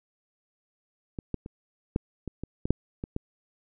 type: clicks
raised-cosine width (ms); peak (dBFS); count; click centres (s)
3; -21 / -16 / -26 / -11 / -21 / -21 / -17 / -7 / -20 / -17; 10; 1.188 / 1.343 / 1.461 / 1.961 / 2.277 / 2.436 / 2.655 / 2.706 / 3.039 / 3.164
effects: none